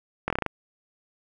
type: slowing click train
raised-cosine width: 0.5 ms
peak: -10 dBFS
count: 7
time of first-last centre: 0.28-0.463 s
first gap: 22 ms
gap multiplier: 1.13
effects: none